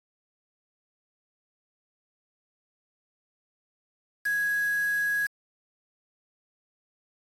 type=tone with quantisation; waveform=sine; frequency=1661.2 Hz; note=G#6; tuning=in tune; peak=-24 dBFS; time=4.25-5.27 s; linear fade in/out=10 ms; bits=6; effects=AAC 48 kbps